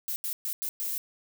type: noise bursts at uneven times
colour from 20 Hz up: violet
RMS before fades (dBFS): -32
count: 5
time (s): 0.08-0.16 / 0.24-0.33 / 0.45-0.53 / 0.62-0.69 / 0.8-0.98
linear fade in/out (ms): 0
effects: none